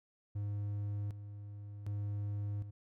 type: tone with tremolo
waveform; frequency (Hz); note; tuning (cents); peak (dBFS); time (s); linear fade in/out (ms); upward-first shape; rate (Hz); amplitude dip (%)
triangle; 102.5; G#2; -22; -33; 0.35-2.71; 10; square; 0.66; 65
effects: none